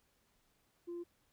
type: tone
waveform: sine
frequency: 345.8 Hz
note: F4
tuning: 17 cents flat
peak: -39 dBFS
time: 0.87-1.04 s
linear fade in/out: 20 ms
effects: tanh soft clip ceiling -38 dBFS + pink hiss -75 dBFS RMS until 1.32 s